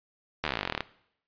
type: slowing click train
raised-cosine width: 0.3 ms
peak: -12 dBFS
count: 20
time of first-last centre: 0.44-0.806 s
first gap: 12 ms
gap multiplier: 1.05
effects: noise-tail reverb RT60 0.7 s tail -19 dB re dry + resampled to 11025 Hz

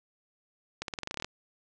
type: accelerating click train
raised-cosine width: 0.2 ms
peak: -17 dBFS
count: 12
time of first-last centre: 0.82-1.245 s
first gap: 62 ms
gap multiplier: 0.9
effects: resampled to 22050 Hz + 9-bit

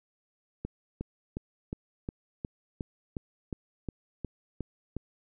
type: click train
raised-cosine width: 3 ms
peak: -21 dBFS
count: 13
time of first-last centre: 0.65-4.967 s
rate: 2.78 Hz
effects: none

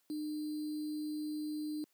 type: tone with sample-and-hold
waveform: sine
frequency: 303.2 Hz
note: D#4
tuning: 45 cents flat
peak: -35 dBFS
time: 0.1-1.84 s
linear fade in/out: 0 ms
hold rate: 4410 Hz
effects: white hiss -75 dBFS RMS until 1.93 s + high-pass 200 Hz 12 dB/octave

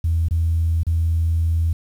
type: tone with dropouts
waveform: sine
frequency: 82.41 Hz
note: E2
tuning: in tune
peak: -15 dBFS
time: 0.04-1.73 s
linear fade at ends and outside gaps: 5 ms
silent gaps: 0.285-0.309 / 0.833-0.867 s
effects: tanh soft clip ceiling -11 dBFS + 8-bit

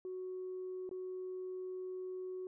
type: tone with dropouts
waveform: sine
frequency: 370 Hz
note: F#4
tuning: in tune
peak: -39 dBFS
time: 0.05-2.47 s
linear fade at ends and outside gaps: 1 ms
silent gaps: 0.892-0.912 s
effects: tanh soft clip ceiling -36 dBFS

